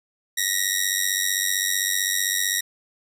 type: ring-modulated tone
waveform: 10% pulse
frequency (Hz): 1898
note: A#6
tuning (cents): +31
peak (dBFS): -9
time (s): 0.37-2.61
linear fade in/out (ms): 10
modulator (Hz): 47.8
effects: none